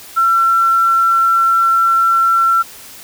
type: tone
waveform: sine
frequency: 1352 Hz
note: E6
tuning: 43 cents sharp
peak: -9 dBFS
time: 0.16-2.63 s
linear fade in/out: 20 ms
effects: white hiss -36 dBFS RMS until 3.03 s